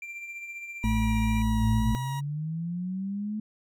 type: tone with tremolo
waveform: triangle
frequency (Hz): 2364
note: D7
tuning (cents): +11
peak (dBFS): -33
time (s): 0.02-1.42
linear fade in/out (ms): 2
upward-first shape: triangle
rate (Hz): 15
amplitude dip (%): 50
type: tone with vibrato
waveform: 40% pulse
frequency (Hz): 960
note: B5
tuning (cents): -49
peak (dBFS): -34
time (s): 0.83-2.21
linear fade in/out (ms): 20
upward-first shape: triangle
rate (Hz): 2.1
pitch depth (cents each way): 13
type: harmonic tone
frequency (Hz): 55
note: A1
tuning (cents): 0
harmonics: 1 / 2 / 4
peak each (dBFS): -26 / -29 / -26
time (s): 0.84-1.95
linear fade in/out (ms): 0
type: linear sweep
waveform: sine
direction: up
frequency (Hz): 103.8 to 216.1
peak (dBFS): -29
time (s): 1.61-3.4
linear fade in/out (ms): 5
effects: none